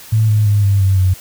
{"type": "tone with pitch steps", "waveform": "sine", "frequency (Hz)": [110, 106.38, 102.87, 99.48, 96.2, 93.03], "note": ["A2", "G#2", "G#2", "G2", "G2", "F#2"], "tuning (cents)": [0, 42, -16, 26, -32, 10], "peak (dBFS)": -9, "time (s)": [0.12, 1.14], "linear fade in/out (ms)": 10, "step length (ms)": 170, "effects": ["white hiss -37 dBFS RMS until 1.2 s"]}